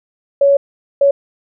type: tone bursts at uneven times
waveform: sine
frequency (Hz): 560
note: C#5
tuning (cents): +18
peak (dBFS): -7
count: 2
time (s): 0.41-0.57 / 1.01-1.11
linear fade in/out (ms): 5
effects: none